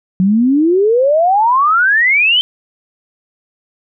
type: exponential sweep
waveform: sine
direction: up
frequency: 180.9 to 3136 Hz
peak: -8 dBFS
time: 0.2-2.41 s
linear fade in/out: 0 ms
effects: none